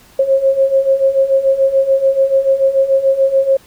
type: beating tone pair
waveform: sine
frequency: 535 / 541.9 Hz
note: C5 / C#5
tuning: +38 / -39 cents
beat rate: 6.9 Hz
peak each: -15 / -11 dBFS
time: 0.19-3.57 s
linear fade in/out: 5 ms
effects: pink hiss -46 dBFS RMS until 3.66 s